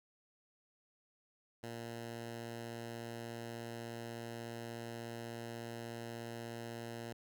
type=tone; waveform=10% pulse; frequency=116.54 Hz; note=A#2; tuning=in tune; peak=-35 dBFS; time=1.63-7.13 s; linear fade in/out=5 ms; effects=none